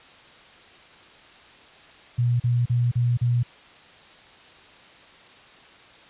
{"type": "tone bursts", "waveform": "sine", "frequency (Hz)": 120.9, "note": "B2", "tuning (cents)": -36, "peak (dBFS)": -18, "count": 5, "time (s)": [2.18, 3.432], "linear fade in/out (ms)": 10, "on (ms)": 220, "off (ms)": 38, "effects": ["white hiss -49 dBFS RMS until 6.09 s", "resampled to 8000 Hz"]}